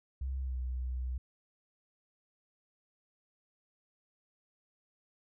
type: tone with pitch glide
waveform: sine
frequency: 66.1 to 62.93 Hz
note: C2 to B1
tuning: +18 to +33 cents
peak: -33 dBFS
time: 0.21-1.18 s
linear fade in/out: 5 ms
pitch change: -85 cents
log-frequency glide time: 0.4-0.58 s
effects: none